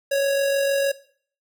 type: tone with amplitude modulation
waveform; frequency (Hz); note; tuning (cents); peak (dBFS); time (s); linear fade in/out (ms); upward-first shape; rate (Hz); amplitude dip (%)
square; 554.4; C#5; 0; -18; 0.11-0.92; 10; sine; 46.5; 30
effects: noise-tail reverb RT60 0.5 s tail -17 dB re dry